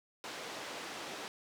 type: band-pass noise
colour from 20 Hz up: pink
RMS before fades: -44 dBFS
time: 0.24-1.28 s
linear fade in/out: 0 ms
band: 360 to 5800 Hz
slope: 12 dB/octave
effects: none